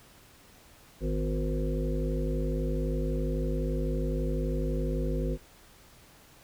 harmonic tone with a mistuned harmonic, 51.9 Hz, G#1, in tune, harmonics 1 / 3 / 5 / 7 / 9 / 10, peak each -29 / -34 / -36 / -37 / -39 / -39 dBFS, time 1-5.38 s, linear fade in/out 50 ms, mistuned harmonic 5, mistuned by -43 cents, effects pink hiss -56 dBFS RMS until 6.43 s

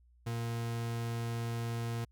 40% pulse tone, 116.54 Hz, A#2, in tune, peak -33 dBFS, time 0.26-2.05 s, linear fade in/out 10 ms, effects added 60 Hz sine -61 dBFS peak until 2.11 s

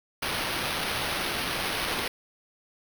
blue noise with sample-and-hold, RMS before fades -30 dBFS, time 0.22-2.08 s, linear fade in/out 5 ms, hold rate 7350 Hz, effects none

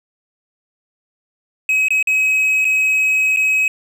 triangle tone with dropouts, 2547 Hz, D#7, 40 cents sharp, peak -11 dBFS, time 1.69-3.68 s, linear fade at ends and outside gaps 2 ms, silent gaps 1.884-1.905 / 2.027-2.072 / 2.646-2.651 / 3.363-3.37 s, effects none

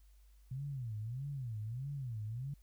sine tone with vibrato, 123.3 Hz, B2, 2 cents flat, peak -38 dBFS, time 0.51-2.54 s, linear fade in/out 5 ms, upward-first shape sine, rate 1.6 Hz, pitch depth 260 cents each way, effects added 50 Hz sine -59 dBFS peak until 2.62 s + white hiss -75 dBFS RMS until 2.62 s

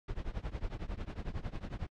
brown noise with tremolo, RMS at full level -35 dBFS, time 0.08-1.87 s, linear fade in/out 5 ms, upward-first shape triangle, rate 11 Hz, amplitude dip 100%, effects low-pass 4000 Hz 12 dB/octave + AAC 64 kbps

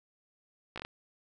slowing click train, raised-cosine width 0.3 ms, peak -23 dBFS, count 5, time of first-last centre 0.76-0.85 s, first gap 16 ms, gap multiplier 1.23, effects none

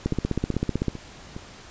two click trains, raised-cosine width 3 ms, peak -21 / -10 dBFS, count 4 / 14, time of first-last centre 0.13-1.365 / 0.06-0.883 s, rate 2.43 / 15.8 Hz, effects pink hiss -45 dBFS RMS until 1.7 s + resampled to 16000 Hz

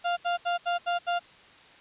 35% pulse tone bursts, 698.5 Hz, F5, in tune, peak -23 dBFS, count 6, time 0.04-1.195 s, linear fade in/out 20 ms, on 130 ms, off 75 ms, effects white hiss -53 dBFS RMS until 1.8 s + resampled to 8000 Hz

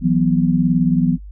sine chord, E suspended second, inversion none, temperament equal with one note detuned, 164.81 / 183.3 / 246.9 Hz, E3 / F#3 / B3, 0 / -16 / 0 cents, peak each -17 dBFS, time 0.01-1.18 s, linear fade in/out 50 ms, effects noise-tail reverb RT60 0.1 s tail -22 dB re dry + added 50 Hz sine -32 dBFS peak until 1.31 s

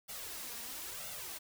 white noise with flanger, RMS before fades -44 dBFS, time 0.08-1.39 s, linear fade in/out 20 ms, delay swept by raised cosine 1.4 to 4.3 ms, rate 1 Hz, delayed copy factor +0.65, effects none

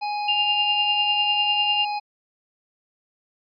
harmonic tone, 830.6 Hz, G#5, in tune, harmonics 1 / 3 / 5 / 6, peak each -24 / -34 / -38 / -40 dBFS, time 0.01-2 s, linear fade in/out 20 ms
sine tone with tremolo, 2800 Hz, F7, 4 cents sharp, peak -17 dBFS, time 0.28-1.85 s, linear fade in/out 5 ms, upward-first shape triangle, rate 10 Hz, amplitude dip 50%
effects MP3 96 kbps

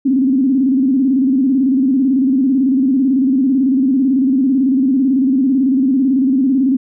sine tone with vibrato, 264.4 Hz, C4, 18 cents sharp, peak -10 dBFS, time 0.05-6.77 s, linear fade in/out 10 ms, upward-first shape square, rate 18 Hz, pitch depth 88 cents each way, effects none

